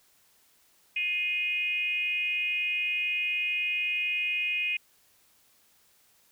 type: tone with frequency modulation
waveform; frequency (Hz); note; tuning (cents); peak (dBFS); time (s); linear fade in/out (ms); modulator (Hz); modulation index
sine; 2489; D#7; 0; -26; 0.96-4.77; 5; 371; 0.6
effects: white hiss -64 dBFS RMS until 6.31 s